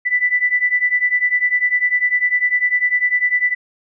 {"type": "beating tone pair", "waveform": "sine", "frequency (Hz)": [1975.5, 1985.5], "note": ["B6", "B6"], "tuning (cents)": [0, 9], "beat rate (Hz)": 10, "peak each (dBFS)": [-18, -16], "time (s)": [0.05, 3.55], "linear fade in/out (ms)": 20, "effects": []}